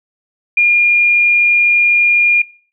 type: tone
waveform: sine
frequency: 2416 Hz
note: D7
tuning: 48 cents sharp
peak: -7 dBFS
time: 0.57-2.42 s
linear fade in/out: 5 ms
effects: noise-tail reverb RT60 0.5 s tail -24 dB re dry